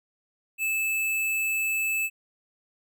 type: tone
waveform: square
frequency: 2620 Hz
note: E7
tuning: 11 cents flat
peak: -25 dBFS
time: 0.58-2.1 s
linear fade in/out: 50 ms
effects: none